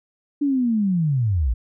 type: linear sweep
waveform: sine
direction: down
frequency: 293.7 to 51.3 Hz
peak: -17 dBFS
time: 0.41-1.54 s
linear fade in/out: 10 ms
effects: none